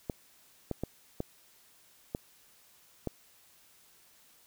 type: clicks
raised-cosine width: 2 ms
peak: -19 dBFS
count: 6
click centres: 0.098 / 0.713 / 0.836 / 1.204 / 2.149 / 3.073 s
effects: white hiss -62 dBFS RMS until 4.46 s